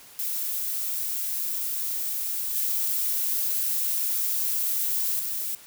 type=noise with level steps; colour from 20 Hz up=violet; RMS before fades=-29 / -26 / -30 dBFS; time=0.19-5.55 s; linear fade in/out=0 ms; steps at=2.55 / 5.19 s; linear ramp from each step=5 ms; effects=white hiss -49 dBFS RMS until 5.66 s